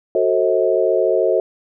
sine chord, F# diminished seventh, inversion none, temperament just, 370 / 444 / 532.8 / 639.4 Hz, F#4 / A4 / C5 / Eb5, 0 / +16 / +31 / +47 cents, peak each -19 dBFS, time 0.15-1.4 s, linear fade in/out 2 ms, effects none

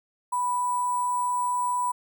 sine tone with sample-and-hold, 987.8 Hz, B5, in tune, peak -23 dBFS, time 0.32-1.92 s, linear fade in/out 10 ms, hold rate 8820 Hz, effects none

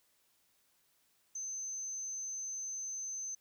sine tone, 6190 Hz, G8, 23 cents flat, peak -38 dBFS, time 1.35-3.35 s, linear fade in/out 5 ms, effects white hiss -73 dBFS RMS until 3.4 s

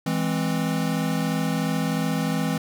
square chord, E augmented, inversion none, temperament equal, 164.81 / 207.7 / 261.6 Hz, E3 / G#3 / B#3, 0 / 0 / 0 cents, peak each -26 / -29 / -28 dBFS, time 0.06-2.58 s, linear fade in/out 5 ms, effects none

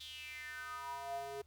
square tone with high-pass filter sweep, 138.59 Hz, C#3, in tune, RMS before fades -45 dBFS, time 0-1.42 s, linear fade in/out 10 ms, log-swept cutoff 3600 to 460 Hz, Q 6.8, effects added 77 Hz sine -65 dBFS peak until 1.46 s + pink hiss -75 dBFS RMS until 1.46 s

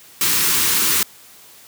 white band-stop noise, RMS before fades -17 dBFS, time 0.21-1.03 s, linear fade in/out 2 ms, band 460 to 920 Hz, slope 48 dB/octave, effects white hiss -45 dBFS RMS until 1.67 s + high-pass 80 Hz 12 dB/octave

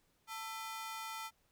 sawtooth ring-modulated tone, 1108.7 Hz, C#6, in tune, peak -35 dBFS, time 0.27-1.31 s, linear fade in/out 50 ms, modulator 218 Hz, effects pink hiss -75 dBFS RMS until 1.51 s

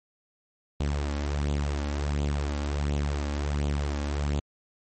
sawtooth tone with flanger, 72.3 Hz, D2, 27 cents flat, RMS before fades -28 dBFS, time 0.8-4.4 s, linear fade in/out 5 ms, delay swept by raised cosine 0.27 to 3.67 ms, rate 1.4 Hz, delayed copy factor +0.55, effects MP3 32 kbps

